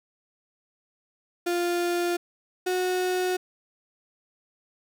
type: tone pair in turn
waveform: 35% pulse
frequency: 349.2 / 366.1 Hz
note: F4 / F#4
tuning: 0 / -18 cents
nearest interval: minor second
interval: 82 cents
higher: second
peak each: -22 dBFS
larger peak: neither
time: 1.46-2.17 / 2.66-3.37 s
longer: neither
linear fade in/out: 10 ms
effects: none